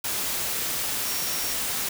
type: tone in noise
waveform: sine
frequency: 5588 Hz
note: F8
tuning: in tune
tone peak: -34 dBFS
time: 1.05-1.54 s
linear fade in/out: 5 ms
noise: white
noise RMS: -28 dBFS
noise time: 0.04-1.89 s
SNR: -9 dB
effects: none